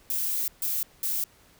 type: noise bursts at uneven times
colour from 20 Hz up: violet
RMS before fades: -28 dBFS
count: 3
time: 0.1-0.48 / 0.62-0.83 / 1.03-1.24 s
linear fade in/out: 2 ms
effects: pink hiss -58 dBFS RMS until 1.59 s